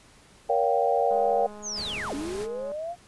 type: chord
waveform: sine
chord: G half-diminished seventh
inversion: first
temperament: just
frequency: 470.4 / 564.5 / 705.6 / 784 Hz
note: Bb4 / Db5 / F5 / G5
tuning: +16 / +31 / +18 / 0 cents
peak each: -26 dBFS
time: 0.49-1.47 s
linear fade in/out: 10 ms
type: click train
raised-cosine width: 1 ms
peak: -31 dBFS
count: 337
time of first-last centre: 1.11-2.718 s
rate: 209 Hz
type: linear two-way sweep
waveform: sine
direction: down then up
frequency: 6870 to 269 to 716 Hz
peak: -30 dBFS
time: 1.62-2.96 s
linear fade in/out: 50 ms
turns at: 2.14 s
type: noise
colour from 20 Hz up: pink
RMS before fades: -40 dBFS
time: 1.74-2.48 s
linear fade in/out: 50 ms
effects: pink hiss -55 dBFS RMS until 3.07 s + resampled to 24000 Hz